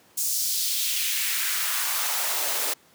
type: noise with high-pass filter sweep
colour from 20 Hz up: white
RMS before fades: -26 dBFS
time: 0.17-2.74 s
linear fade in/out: 10 ms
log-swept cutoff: 6900 to 400 Hz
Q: 1.6
effects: pink hiss -57 dBFS RMS until 2.94 s + high-pass 150 Hz 12 dB/octave